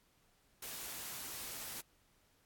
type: noise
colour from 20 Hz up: white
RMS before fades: -45 dBFS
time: 0.62-1.81 s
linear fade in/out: 5 ms
effects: pink hiss -72 dBFS RMS until 2.45 s + AAC 64 kbps